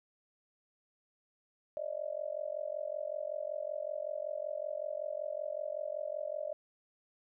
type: tone with amplitude modulation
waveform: sine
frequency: 604 Hz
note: D5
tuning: 48 cents sharp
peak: -31 dBFS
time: 1.77-6.53 s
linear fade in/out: 0 ms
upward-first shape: sine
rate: 45.3 Hz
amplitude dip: 100%
effects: none